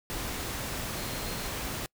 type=tone in noise; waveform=sine; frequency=4186 Hz; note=C8; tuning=in tune; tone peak=-46 dBFS; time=0.97-1.48 s; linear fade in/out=0 ms; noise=pink; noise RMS=-35 dBFS; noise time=0.1-1.86 s; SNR=-14 dB; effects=noise-tail reverb RT60 0.1 s tail -26 dB re dry